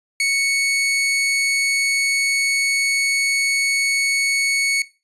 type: tone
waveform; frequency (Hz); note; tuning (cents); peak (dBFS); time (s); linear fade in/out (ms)
sawtooth; 2217; C#7; 0; -13; 0.2-4.82; 2
effects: noise-tail reverb RT60 0.3 s tail -19 dB re dry + resampled to 24000 Hz